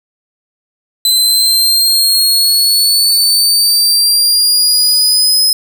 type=exponential sweep; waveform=sawtooth; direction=up; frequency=4030 to 5100 Hz; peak=-5 dBFS; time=1.05-5.53 s; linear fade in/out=2 ms; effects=none